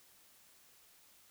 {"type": "silence", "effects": ["white hiss -64 dBFS RMS until 1.3 s"]}